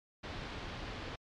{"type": "low-pass noise", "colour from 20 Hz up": "pink", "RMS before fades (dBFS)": -43, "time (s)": [0.23, 1.16], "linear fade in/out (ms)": 10, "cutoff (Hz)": 4400, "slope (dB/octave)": 24, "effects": ["MP3 96 kbps"]}